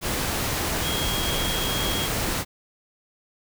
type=tone in noise; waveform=sine; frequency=3268 Hz; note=G#7; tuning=29 cents flat; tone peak=-29 dBFS; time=0.81-2.09 s; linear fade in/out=50 ms; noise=pink; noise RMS=-26 dBFS; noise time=0.01-2.45 s; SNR=-6 dB; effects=none